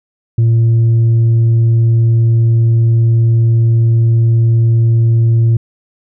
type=tone; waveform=sine; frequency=114.9 Hz; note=A#2; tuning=25 cents flat; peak=-4 dBFS; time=0.38-5.57 s; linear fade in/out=5 ms; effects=tanh soft clip ceiling -6 dBFS